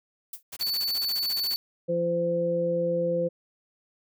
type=noise with exponential decay; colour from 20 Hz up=violet; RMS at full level=-31 dBFS; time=0.33-0.43 s; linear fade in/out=5 ms; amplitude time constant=20 ms
type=noise bursts; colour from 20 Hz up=white; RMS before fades=-38 dBFS; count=15; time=0.52-1.547 s; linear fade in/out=10 ms; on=47 ms; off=23 ms
type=tone; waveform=square; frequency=4484 Hz; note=C#8; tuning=19 cents sharp; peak=-26 dBFS; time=0.61-1.56 s; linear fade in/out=0 ms
type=harmonic tone; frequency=171.4 Hz; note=F3; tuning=32 cents flat; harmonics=1 / 2 / 3; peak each=-31 / -34 / -24 dBFS; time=1.88-3.29 s; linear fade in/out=20 ms
effects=none